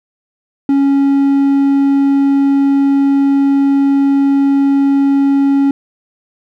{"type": "tone", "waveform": "triangle", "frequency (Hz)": 277.2, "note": "C#4", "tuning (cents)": 0, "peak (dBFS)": -6, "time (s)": [0.69, 5.71], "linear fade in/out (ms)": 2, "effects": []}